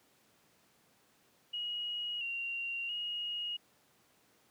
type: tone with pitch steps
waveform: sine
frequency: 2895 / 2763 / 2877 Hz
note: F#7 / F7 / F#7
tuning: -38 / -19 / -49 cents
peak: -35 dBFS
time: 1.53-3.57 s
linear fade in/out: 10 ms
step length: 680 ms
effects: pink hiss -68 dBFS RMS until 4.5 s + high-pass 150 Hz 12 dB/octave